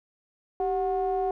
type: ring-modulated tone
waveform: triangle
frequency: 174.3 Hz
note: F3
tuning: 3 cents flat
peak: -19 dBFS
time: 0.6-1.31 s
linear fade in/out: 2 ms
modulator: 562 Hz
effects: none

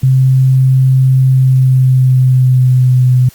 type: tone with pitch glide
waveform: sine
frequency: 131.2 to 126.51 Hz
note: C3 to B2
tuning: +5 to +42 cents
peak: -5 dBFS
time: 0.03-3.29 s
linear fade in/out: 5 ms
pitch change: -63 cents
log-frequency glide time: 1.25-3.14 s
effects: white hiss -41 dBFS RMS until 3.34 s + Opus 48 kbps

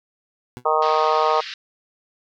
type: tone with exponential decay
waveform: 20% pulse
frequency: 123.47 Hz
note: B2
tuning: in tune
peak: -25 dBFS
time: 0.57-0.65 s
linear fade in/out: 0 ms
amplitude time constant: 17 ms
type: harmonic tone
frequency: 155.56 Hz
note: D#3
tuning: in tune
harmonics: 3 / 4 / 5 / 6 / 7 / 8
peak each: -23 / -23 / -23 / -23 / -23 / -23 dBFS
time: 0.65-1.41 s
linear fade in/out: 10 ms
type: band-pass noise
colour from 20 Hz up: white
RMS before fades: -34 dBFS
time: 0.82-1.54 s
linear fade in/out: 2 ms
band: 1400 to 4900 Hz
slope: 48 dB/octave
effects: none

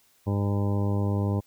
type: harmonic tone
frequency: 100.9 Hz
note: G#2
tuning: 49 cents flat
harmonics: 1 / 2 / 3 / 4 / 5 / 6 / 8 / 9 / 10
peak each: -24 / -30 / -34 / -36 / -38 / -40 / -42 / -43 / -44 dBFS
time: 0.26-1.41 s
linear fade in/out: 20 ms
effects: white hiss -63 dBFS RMS until 1.46 s

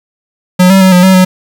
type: tone with pitch steps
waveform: square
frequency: 182 / 192.3 / 187.9 / 179.6 / 188.9 / 184.7 Hz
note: F#3 / G3 / F#3 / F3 / F#3 / F#3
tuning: -28 / -33 / +27 / +49 / +36 / -3 cents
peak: -3 dBFS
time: 0.59-1.25 s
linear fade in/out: 10 ms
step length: 110 ms
effects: 7-bit

